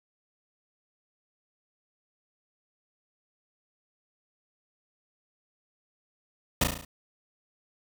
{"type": "noise with echo", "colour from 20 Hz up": "pink", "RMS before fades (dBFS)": -22, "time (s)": [6.61, 6.64], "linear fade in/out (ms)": 5, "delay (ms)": 35, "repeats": 6, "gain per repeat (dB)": -4, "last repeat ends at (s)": 6.85, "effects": []}